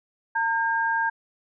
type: tone pair together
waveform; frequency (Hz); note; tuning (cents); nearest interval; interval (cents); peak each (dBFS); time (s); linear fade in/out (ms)
sine; 911 / 1605.7; A#5 / G6; -40 / +41; minor seventh; 981; -24; 0.35-1.1; 10
effects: none